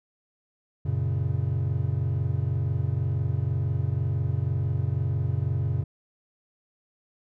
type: chord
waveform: triangle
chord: F# major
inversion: none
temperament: equal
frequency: 92.5 / 116.54 / 138.59 Hz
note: F#2 / A#2 / C#3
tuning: 0 / 0 / 0 cents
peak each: -26 dBFS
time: 0.85-5.84 s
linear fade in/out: 10 ms
effects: none